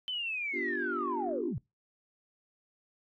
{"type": "linear sweep", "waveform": "sine", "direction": "down", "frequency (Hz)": [3076, 98], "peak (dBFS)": -32, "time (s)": [0.08, 1.58], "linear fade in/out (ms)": 0}
{"type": "chord", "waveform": "sine", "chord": "G dominant seventh", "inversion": "first", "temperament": "equal", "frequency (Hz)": [246.9, 293.7, 349.2, 392], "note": ["B3", "D4", "F4", "G4"], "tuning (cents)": [0, 0, 0, 0], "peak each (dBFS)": [-40, -39, -36, -39], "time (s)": [0.52, 1.54], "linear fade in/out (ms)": 50}
{"effects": ["noise-tail reverb RT60 0.2 s tail -22 dB re dry", "tanh soft clip ceiling -21 dBFS"]}